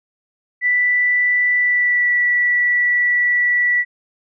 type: tone with pitch glide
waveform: sine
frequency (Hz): 1975.5 to 1953.9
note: B6 to B6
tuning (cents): 0 to -19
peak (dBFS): -13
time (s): 0.61-3.85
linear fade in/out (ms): 50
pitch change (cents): -19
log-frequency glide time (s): 1.57-2.12
effects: none